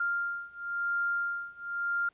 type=beating tone pair; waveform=sine; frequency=1396.9 / 1397.87 Hz; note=F6 / F6; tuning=0 / +1 cents; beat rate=0.97 Hz; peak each=-33 / -32 dBFS; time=0-2.09 s; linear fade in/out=5 ms; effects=pink hiss -69 dBFS RMS until 2.13 s + resampled to 8000 Hz